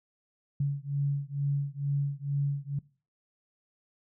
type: beating tone pair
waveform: sine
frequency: 140.4 / 142.6 Hz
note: C#3 / C#3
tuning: +22 / +49 cents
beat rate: 2.2 Hz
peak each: -30 / -30 dBFS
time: 0.6-2.79 s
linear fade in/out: 5 ms
effects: noise-tail reverb RT60 0.4 s tail -22 dB re dry